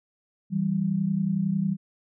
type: tone pair together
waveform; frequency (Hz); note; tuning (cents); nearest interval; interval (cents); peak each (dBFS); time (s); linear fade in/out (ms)
sine; 163.97 / 195; E3 / G3; -9 / -9; minor third; 300; -27 / -24; 0.5-1.77; 50
effects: none